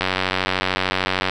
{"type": "click train", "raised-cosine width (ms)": 0.3, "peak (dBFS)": -3, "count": 121, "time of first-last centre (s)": [0.01, 1.296], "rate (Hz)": 93.3, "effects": []}